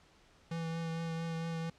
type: tone with vibrato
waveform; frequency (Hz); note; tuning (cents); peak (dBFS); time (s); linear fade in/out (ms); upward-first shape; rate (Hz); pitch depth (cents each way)
square; 164.81; E3; 0; -36; 0.51-1.7; 5; triangle; 4.4; 19
effects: pink hiss -64 dBFS RMS until 1.78 s + low-pass 6000 Hz 12 dB/octave